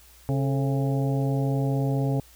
harmonic tone with a mistuned harmonic, 135.9 Hz, C#3, 34 cents flat, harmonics 1 / 2 / 3 / 4 / 5 / 6, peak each -23 / -29 / -33 / -35 / -37 / -39 dBFS, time 0.29-2.2 s, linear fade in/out 0 ms, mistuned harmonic 3, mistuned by +99 cents, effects added 60 Hz sine -54 dBFS peak until 2.35 s + white hiss -54 dBFS RMS until 2.35 s

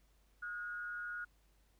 sine tone with frequency modulation, 1442 Hz, F#6, 45 cents flat, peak -40 dBFS, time 0.42-1.25 s, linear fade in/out 10 ms, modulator 176 Hz, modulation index 0.42, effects added 50 Hz sine -68 dBFS peak until 1.79 s + pink hiss -75 dBFS RMS until 1.79 s

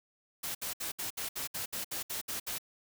white noise bursts, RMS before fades -37 dBFS, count 12, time 0.43-2.585 s, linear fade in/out 10 ms, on 120 ms, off 65 ms, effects none

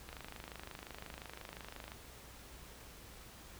click train, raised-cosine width 0.3 ms, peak -30 dBFS, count 48, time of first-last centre 0.09-1.919 s, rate 25.7 Hz, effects added 60 Hz sine -58 dBFS peak until 3.59 s + pink hiss -55 dBFS RMS until 3.59 s

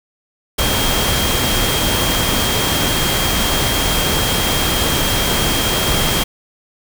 sine tone in noise, 3226 Hz, G7, 49 cents sharp, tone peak -22 dBFS, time 0.58-6.24 s, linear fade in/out 10 ms, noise pink, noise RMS -17 dBFS, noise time 0.58-6.24 s, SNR -8 dB, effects none

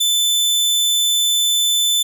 sawtooth tone, 3520 Hz, A7, in tune, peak -11 dBFS, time 0-2.03 s, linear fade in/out 10 ms, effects none

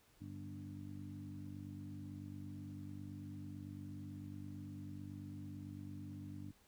harmonic tone with a mistuned harmonic, 49 Hz, G1, in tune, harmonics 2 / 3 / 4 / 5 / 6, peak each -50 / -55 / -54 / -55 / -52 dBFS, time 0.2-6.52 s, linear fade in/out 20 ms, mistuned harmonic 3, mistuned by -17 cents, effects pink hiss -70 dBFS RMS until 6.67 s

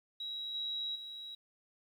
sine tone with level steps, 3862 Hz, B7, 39 cents flat, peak -38 / -35 / -43 dBFS, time 0.2-1.35 s, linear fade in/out 5 ms, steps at 0.54 / 0.95 s, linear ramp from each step 10 ms, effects 11-bit

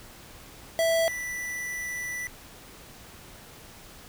square tone pair in turn, 659 / 1974.8 Hz, E5 / B6, -1 / -1 cents, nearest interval octave + perfect fifth, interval 1900 cents, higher second, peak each -22 / -32 dBFS, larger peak first, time 0.79-1.08 / 1.08-2.27 s, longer second, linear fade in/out 0 ms, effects pink hiss -48 dBFS RMS until 4.08 s

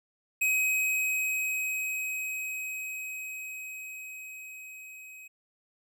square tone with level ramp, 2533 Hz, D#7, 30 cents sharp, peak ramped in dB -24 to -46 dBFS, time 0.41-5.28 s, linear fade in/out 10 ms, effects none

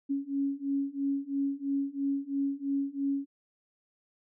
sine beating tone pair, 276.1 / 279.1 Hz, C#4 / C#4, -7 / +12 cents, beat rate 3 Hz, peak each -32 / -31 dBFS, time 0.09-3.26 s, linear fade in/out 20 ms, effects none

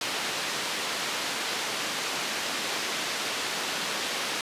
white band-pass noise, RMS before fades -31 dBFS, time 0.01-4.41 s, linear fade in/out 2 ms, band 210 to 4400 Hz, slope 12 dB/octave, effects resampled to 32000 Hz

